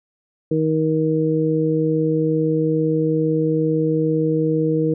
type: harmonic tone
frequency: 157.7 Hz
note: D#3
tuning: 24 cents sharp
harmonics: 1 / 2 / 3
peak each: -21 / -20 / -20 dBFS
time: 0.51-4.94 s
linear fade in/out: 5 ms
effects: none